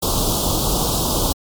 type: band-stop noise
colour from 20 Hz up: pink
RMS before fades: -19 dBFS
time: 0.02-1.33 s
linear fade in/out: 10 ms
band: 1200 to 3200 Hz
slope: 48 dB/octave
effects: MP3 96 kbps